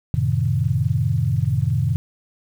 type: chord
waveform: sine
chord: F# diminished seventh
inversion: none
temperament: equal with one note detuned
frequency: 90.65 / 110 / 130.81 / 155.56 Hz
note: F#2 / A2 / C3 / Eb3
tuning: -35 / 0 / 0 / 0 cents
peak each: -24 / -22 / -21 / -24 dBFS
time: 0.14-1.96 s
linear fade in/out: 0 ms
effects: 8-bit